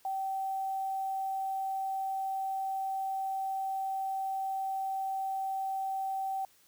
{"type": "tone with quantisation", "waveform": "sine", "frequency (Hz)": 772, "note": "G5", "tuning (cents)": -27, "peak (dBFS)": -31, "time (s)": [0.05, 6.45], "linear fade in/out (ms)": 2, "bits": 9, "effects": ["white hiss -64 dBFS RMS until 6.67 s"]}